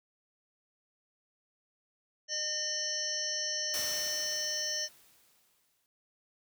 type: harmonic tone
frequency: 607 Hz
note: D#5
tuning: 43 cents flat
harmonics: 1 / 3 / 5 / 7 / 9 / 10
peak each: -44 / -41 / -44 / -44 / -35 / -36 dBFS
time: 2.28-4.89 s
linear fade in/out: 50 ms
type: noise with exponential decay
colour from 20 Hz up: white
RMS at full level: -37 dBFS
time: 3.74-5.86 s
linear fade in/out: 0 ms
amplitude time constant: 460 ms
effects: none